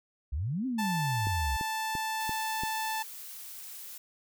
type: exponential two-way sweep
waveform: sine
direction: up then down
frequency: 61.74 to 269.7 to 61.74 Hz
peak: -29 dBFS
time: 0.32-1.57 s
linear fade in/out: 10 ms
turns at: 0.66 s
type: tone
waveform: sawtooth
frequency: 880 Hz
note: A5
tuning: in tune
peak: -27 dBFS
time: 0.78-3.03 s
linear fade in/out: 10 ms
type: click train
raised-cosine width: 3 ms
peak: -25 dBFS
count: 5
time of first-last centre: 1.27-2.635 s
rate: 2.93 Hz
type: noise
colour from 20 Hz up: blue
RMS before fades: -44 dBFS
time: 2.2-3.98 s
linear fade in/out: 5 ms
effects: none